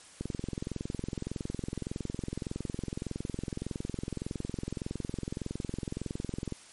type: click train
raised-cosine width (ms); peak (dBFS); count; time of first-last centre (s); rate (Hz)
3; -21; 138; 0.21-6.523; 21.7
effects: white hiss -53 dBFS RMS until 6.72 s + MP3 48 kbps